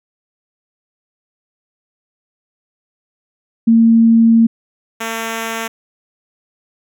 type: tone pair in turn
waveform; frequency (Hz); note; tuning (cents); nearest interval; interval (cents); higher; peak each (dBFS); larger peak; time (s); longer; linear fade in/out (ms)
sine / 5% pulse; 228.1 / 226; A#3 / A3; -37 / +47; unison; 16; first; -6 / -9; first; 3.67-4.47 / 5-5.68; first; 10
effects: none